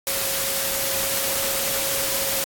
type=tone in noise; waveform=sine; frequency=545 Hz; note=C#5; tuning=29 cents flat; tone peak=-32 dBFS; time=0.07-2.44 s; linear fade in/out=0 ms; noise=white; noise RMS=-24 dBFS; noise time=0.07-2.44 s; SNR=-11 dB; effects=AAC 64 kbps